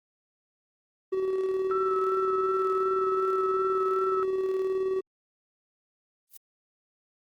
triangle tone with tremolo, 379.2 Hz, F#4, 43 cents sharp, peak -22 dBFS, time 1.12-5.01 s, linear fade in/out 10 ms, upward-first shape square, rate 19 Hz, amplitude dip 30%
sine tone with vibrato, 1318.5 Hz, E6, in tune, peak -28 dBFS, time 1.71-4.23 s, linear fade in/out 0 ms, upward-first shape sine, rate 2.7 Hz, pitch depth 23 cents each way
violet noise with exponential growth, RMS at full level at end -39 dBFS, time 6.27-6.37 s, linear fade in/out 5 ms, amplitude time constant 20 ms
effects Opus 24 kbps

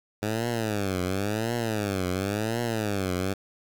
10% pulse tone with vibrato, 103.83 Hz, G#2, in tune, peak -18 dBFS, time 0.22-3.34 s, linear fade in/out 10 ms, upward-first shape triangle, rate 0.94 Hz, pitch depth 260 cents each way, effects 8-bit

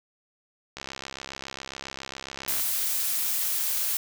click train, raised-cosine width 0.2 ms, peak -18 dBFS, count 124, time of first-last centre 0.77-2.598 s, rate 67.3 Hz
blue noise, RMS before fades -27 dBFS, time 2.48-3.97 s, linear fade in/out 2 ms
effects none

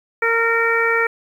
harmonic tone, 459.8 Hz, A#4, 24 cents flat, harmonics 1 / 2 / 3 / 4 / 5, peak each -20 / -27 / -20 / -20 / -22 dBFS, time 0.22-1.07 s, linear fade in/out 5 ms, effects 8-bit

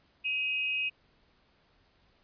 sine tone pair together, 2529 / 2827 Hz, D#7 / F7, +28 / +20 cents, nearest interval major second, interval 192 cents, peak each -29 / -36 dBFS, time 0.24-0.9 s, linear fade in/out 20 ms, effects pink hiss -67 dBFS RMS until 2.23 s + resampled to 11025 Hz

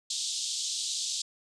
pink band-pass noise, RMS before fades -33 dBFS, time 0.1-1.22 s, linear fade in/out 5 ms, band 3400 to 8400 Hz, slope 48 dB/octave, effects none

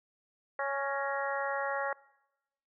harmonic tone with a mistuned harmonic, 277.6 Hz, C#4, 3 cents sharp, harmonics 2 / 3 / 4 / 5 / 6 / 7, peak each -35 / -37 / -38 / -39 / -40 / -40 dBFS, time 0.59-1.93 s, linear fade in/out 2 ms, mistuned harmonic 7, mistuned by -47 cents, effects noise-tail reverb RT60 0.9 s tail -22 dB re dry

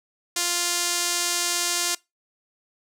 sawtooth tone with band-pass filter, 349.2 Hz, F4, in tune, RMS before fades -25 dBFS, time 0.36-1.95 s, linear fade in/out 5 ms, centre 7100 Hz, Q 1.1, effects noise-tail reverb RT60 0.2 s tail -22 dB re dry

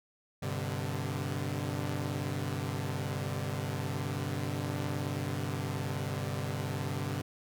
sawtooth chord, G suspended fourth, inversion none, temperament equal with one note detuned, 98 / 127.9 / 146.83 Hz, G2 / C3 / D3, 0 / -39 / 0 cents, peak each -33 dBFS, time 0.42-7.22 s, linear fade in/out 10 ms, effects none

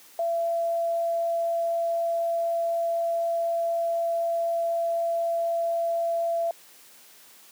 sine tone, 674 Hz, E5, 38 cents sharp, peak -23 dBFS, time 0.19-6.51 s, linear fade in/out 2 ms, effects white hiss -52 dBFS RMS until 7.51 s + high-pass 200 Hz 12 dB/octave

